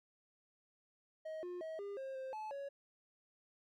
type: tone with pitch steps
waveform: triangle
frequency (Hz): 631 / 356.4 / 639 / 402.7 / 534 / 526 / 863 / 558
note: D#5 / F4 / D#5 / G4 / C5 / C5 / A5 / C#5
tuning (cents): +24 / +35 / +46 / +47 / +35 / +9 / -34 / +11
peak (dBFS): -40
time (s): 1.25-2.69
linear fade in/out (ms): 10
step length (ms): 180
effects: none